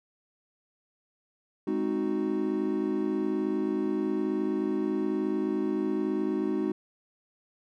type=chord; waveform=triangle; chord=Ab dominant seventh; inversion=none; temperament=equal; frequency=207.7 / 261.6 / 311.1 / 370 Hz; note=Ab3 / C4 / Eb4 / Gb4; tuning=0 / 0 / 0 / 0 cents; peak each=-31 / -32 / -28 / -29 dBFS; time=1.67-6.72 s; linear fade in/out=5 ms; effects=none